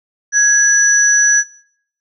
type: tone pair together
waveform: sine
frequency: 1661.2 / 5920 Hz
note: G#6 / F#8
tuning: 0 / 0 cents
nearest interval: octave + minor seventh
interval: 2200 cents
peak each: -11 dBFS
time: 0.32-1.44 s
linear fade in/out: 50 ms
effects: noise-tail reverb RT60 0.7 s tail -23 dB re dry